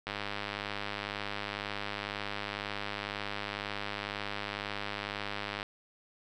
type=click train; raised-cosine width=0.3 ms; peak=-19 dBFS; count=568; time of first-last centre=0.07-5.629 s; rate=102 Hz; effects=none